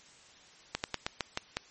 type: slowing click train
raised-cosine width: 0.2 ms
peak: -13 dBFS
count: 7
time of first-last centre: 0.75-1.569 s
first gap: 89 ms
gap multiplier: 1.17
effects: white hiss -57 dBFS RMS until 1.7 s + MP3 32 kbps

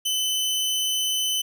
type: tone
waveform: sawtooth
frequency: 3032 Hz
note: F#7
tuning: 42 cents sharp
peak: -19 dBFS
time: 0.05-1.42 s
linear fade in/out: 10 ms
effects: none

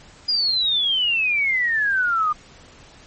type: exponential sweep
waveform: sine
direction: down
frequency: 4949 to 1200 Hz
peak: -17 dBFS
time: 0.28-2.33 s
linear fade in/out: 10 ms
effects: pink hiss -47 dBFS RMS until 3.06 s + MP3 32 kbps

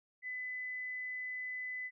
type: tone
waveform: sine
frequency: 2007 Hz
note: B6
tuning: 27 cents sharp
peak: -38 dBFS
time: 0.22-1.91 s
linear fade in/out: 50 ms
effects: none

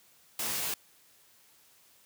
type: noise with comb filter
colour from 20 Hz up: white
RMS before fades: -33 dBFS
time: 0.39-0.74 s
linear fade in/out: 2 ms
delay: 18 ms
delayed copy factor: +0.9
effects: white hiss -62 dBFS RMS until 2.05 s + high-pass 80 Hz 12 dB/octave

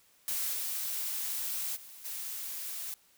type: noise with level steps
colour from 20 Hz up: blue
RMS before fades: -33 / -35 / -50 / -39 dBFS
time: 0.28-2.94 s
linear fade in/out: 0 ms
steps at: 0.52 / 1.75 / 2.04 s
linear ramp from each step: 20 ms
effects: white hiss -65 dBFS RMS until 3.17 s

